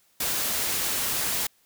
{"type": "noise", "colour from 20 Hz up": "white", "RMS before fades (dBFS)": -27, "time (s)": [0.2, 1.47], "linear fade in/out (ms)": 5, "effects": ["white hiss -64 dBFS RMS until 1.65 s"]}